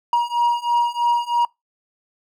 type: beating tone pair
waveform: triangle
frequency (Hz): 950 / 953.1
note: A#5 / A#5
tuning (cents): +33 / +38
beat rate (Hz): 3.1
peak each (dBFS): -18 / -17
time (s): 0.13-1.45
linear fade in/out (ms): 2
effects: noise-tail reverb RT60 0.2 s tail -25 dB re dry